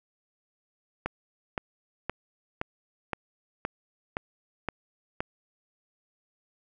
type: click train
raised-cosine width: 0.5 ms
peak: -14 dBFS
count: 9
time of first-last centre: 1.06-5.205 s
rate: 1.93 Hz
effects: none